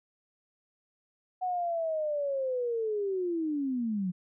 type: linear sweep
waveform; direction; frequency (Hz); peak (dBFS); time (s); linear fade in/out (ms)
sine; down; 743 to 174.61; -28; 1.41-4.12; 20
effects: none